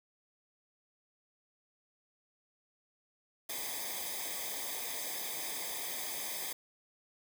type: noise with comb filter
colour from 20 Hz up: white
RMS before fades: -39 dBFS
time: 3.49-6.53 s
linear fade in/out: 5 ms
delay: 0.71 ms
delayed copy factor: -0.85
effects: none